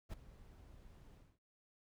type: noise with ADSR envelope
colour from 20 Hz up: brown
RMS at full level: -40 dBFS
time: 0.09-1.39 s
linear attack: 44 ms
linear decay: 4 ms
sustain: -19 dB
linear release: 240 ms
effects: none